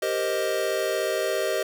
square chord, C minor seventh, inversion second, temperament equal, 392 / 466.2 / 523.3 / 622.3 Hz, G4 / Bb4 / C5 / Eb5, 0 / 0 / 0 / 0 cents, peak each -30 / -32 / -31 / -28 dBFS, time 0.02-1.63 s, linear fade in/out 5 ms, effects none

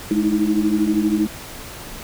sine tone cluster, 211.2 / 310.3 / 322.9 Hz, G#3 / D#4 / E4, +29 / -5 / -36 cents, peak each -20 dBFS, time 0.11-1.27 s, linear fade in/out 2 ms, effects pink hiss -35 dBFS RMS until 2.03 s

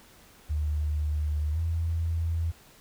sine tone with pitch glide, 75.4 to 82.7 Hz, D2 to E2, +46 to +6 cents, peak -25 dBFS, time 0.49-2.52 s, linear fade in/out 20 ms, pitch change +160 cents, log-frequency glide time 1.52-1.59 s, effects pink hiss -55 dBFS RMS until 2.8 s

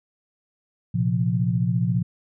sine chord, Bb suspended second, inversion none, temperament just, 116.54 / 131.11 / 174.81 Hz, Bb2 / C3 / F3, 0 / +4 / +2 cents, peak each -23 / -25 / -23 dBFS, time 0.94-2.03 s, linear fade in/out 10 ms, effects none

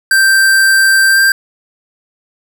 square tone with pitch glide, 1568 to 1579.8 Hz, G6 to G6, 0 to +13 cents, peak -7 dBFS, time 0.11-1.32 s, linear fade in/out 2 ms, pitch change +13 cents, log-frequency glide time 1.09-1.18 s, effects none

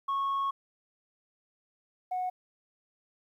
sine tone pair in turn, 1100 / 734.2 Hz, C#6 / F#5, -14 / -14 cents, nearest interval perfect fifth, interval 700 cents, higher first, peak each -25 / -28 dBFS, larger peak first, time 0.08-0.51 / 2.11-2.3 s, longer first, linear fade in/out 10 ms, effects tanh soft clip ceiling -26 dBFS + 11-bit

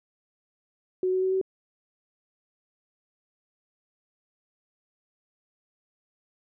sine tone with pitch steps, 370 / 373.2 / 376.5 / 379.7 Hz, F#4 / F#4 / F#4 / F#4, 0 / +15 / +30 / +45 cents, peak -22 dBFS, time 1.03-1.414 s, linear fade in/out 2 ms, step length 96 ms, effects none

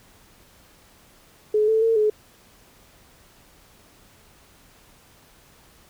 sine tone with pitch steps, 425.7 / 441.6 / 453.1 / 426.2 Hz, G#4 / A4 / A#4 / G#4, +43 / +6 / -49 / +45 cents, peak -16 dBFS, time 1.54-2.1 s, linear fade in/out 5 ms, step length 140 ms, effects pink hiss -54 dBFS RMS until 5.89 s

